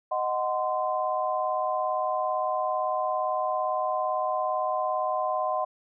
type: chord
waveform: sine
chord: C diminished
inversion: first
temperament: equal with one note detuned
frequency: 622.3 / 740 / 1035.1 Hz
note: Eb5 / Gb5 / C6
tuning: 0 / 0 / -19 cents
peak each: -29 dBFS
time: 0.11-5.65 s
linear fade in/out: 10 ms
effects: none